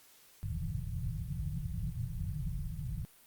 white low-pass noise, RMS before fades -37 dBFS, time 0.43-3.05 s, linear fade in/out 0 ms, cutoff 170 Hz, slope 96 dB/octave, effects white hiss -61 dBFS RMS until 3.26 s + Opus 48 kbps

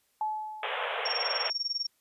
sine tone with exponential decay, 860 Hz, A5, 40 cents flat, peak -26 dBFS, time 0.21-1.32 s, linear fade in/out 2 ms, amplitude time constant 240 ms
pink band-pass noise, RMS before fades -33 dBFS, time 0.63-1.5 s, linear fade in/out 2 ms, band 450 to 3400 Hz, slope 96 dB/octave
sine tone with tremolo, 5520 Hz, F8, 21 cents flat, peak -26 dBFS, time 1.05-1.87 s, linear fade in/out 10 ms, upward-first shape sine, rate 20 Hz, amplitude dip 90%
effects white hiss -71 dBFS RMS until 2 s + resampled to 32000 Hz

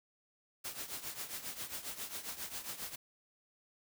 white noise with tremolo, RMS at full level -40 dBFS, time 0.64-2.96 s, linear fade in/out 10 ms, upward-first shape triangle, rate 7.4 Hz, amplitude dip 80%, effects none

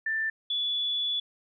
sine tone pair in turn, 1775 / 3433 Hz, A6 / A7, +15 / -43 cents, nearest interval major seventh, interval 1142 cents, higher second, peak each -26 dBFS, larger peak neither, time 0.06-0.3 / 0.5-1.2 s, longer second, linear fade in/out 5 ms, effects none

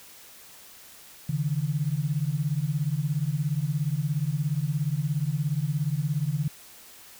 sine beating tone pair, 139.3 / 156.3 Hz, C#3 / D#3, +9 / +8 cents, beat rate 17 Hz, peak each -27 dBFS, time 1.29-6.48 s, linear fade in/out 5 ms, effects white hiss -49 dBFS RMS until 7.19 s

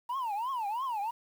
sine tone with vibrato, 932.3 Hz, A#5, in tune, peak -28 dBFS, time 0.09-1.11 s, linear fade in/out 10 ms, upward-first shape triangle, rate 3 Hz, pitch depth 300 cents each way, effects tanh soft clip ceiling -30 dBFS + 9-bit

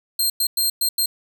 15% pulse tone bursts at uneven times, 4186 Hz, C8, in tune, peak -11 dBFS, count 5, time 0.19-0.3 / 0.4-0.47 / 0.57-0.7 / 0.81-0.89 / 0.98-1.06 s, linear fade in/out 5 ms, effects none

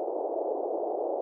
white band-pass noise, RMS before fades -31 dBFS, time 0-1.21 s, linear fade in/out 0 ms, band 340 to 730 Hz, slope 48 dB/octave, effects none

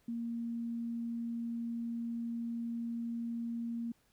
sine tone, 233.1 Hz, A#3, in tune, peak -35 dBFS, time 0.08-3.92 s, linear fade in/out 5 ms, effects pink hiss -72 dBFS RMS until 4.12 s

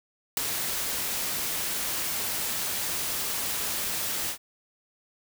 white noise with ADSR envelope, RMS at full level -21 dBFS, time 0.37-4.38 s, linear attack 4 ms, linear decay 6 ms, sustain -9 dB, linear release 91 ms, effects none

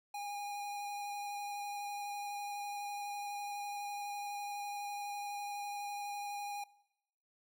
square tone with vibrato, 816 Hz, G#5, 31 cents flat, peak -40 dBFS, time 0.14-6.64 s, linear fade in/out 5 ms, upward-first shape square, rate 12 Hz, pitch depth 9 cents each way, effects noise-tail reverb RT60 0.9 s tail -21 dB re dry

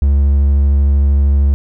triangle tone with vibrato, 70 Hz, C#2, 18 cents sharp, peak -6 dBFS, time 0.02-1.54 s, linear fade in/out 0 ms, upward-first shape triangle, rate 13 Hz, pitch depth 17 cents each way, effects none

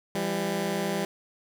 15% pulse tone pair together, 169.5 / 199.09 Hz, E3 / G3, +49 / +27 cents, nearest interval minor third, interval 278 cents, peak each -25 / -22 dBFS, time 0.15-1.05 s, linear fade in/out 2 ms, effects none

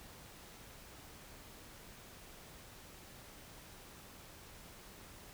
silence, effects pink hiss -55 dBFS RMS until 5.33 s

